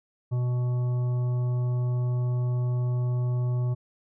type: harmonic tone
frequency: 123.47 Hz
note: B2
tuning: in tune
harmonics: 1 / 3 / 5 / 7 / 9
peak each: -23 / -41 / -44 / -50 / -50 dBFS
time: 0.31-3.75 s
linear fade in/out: 20 ms
effects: none